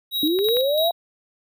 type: tone with tremolo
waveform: square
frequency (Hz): 3830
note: A#7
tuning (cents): +46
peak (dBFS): -22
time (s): 0.11-0.92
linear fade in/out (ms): 50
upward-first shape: square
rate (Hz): 3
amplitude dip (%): 50
type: linear sweep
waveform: sine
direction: up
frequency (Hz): 290 to 698.5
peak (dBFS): -18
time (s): 0.23-0.91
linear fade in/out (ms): 2
type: clicks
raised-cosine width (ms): 0.3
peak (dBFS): -18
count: 3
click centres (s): 0.389 / 0.487 / 0.569
effects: none